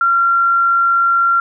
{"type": "tone", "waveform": "sine", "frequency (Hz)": 1374, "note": "F6", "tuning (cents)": -29, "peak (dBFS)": -10, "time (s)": [0.01, 1.4], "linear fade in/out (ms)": 2, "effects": []}